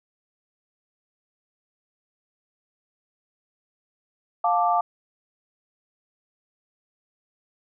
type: chord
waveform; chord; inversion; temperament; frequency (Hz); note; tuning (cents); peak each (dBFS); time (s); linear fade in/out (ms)
sine; D minor; first; just; 704.8 / 881 / 1174.7; F5 / A5 / D6; +16 / +2 / 0; -21 / -24 / -24; 4.44-4.81; 5
effects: none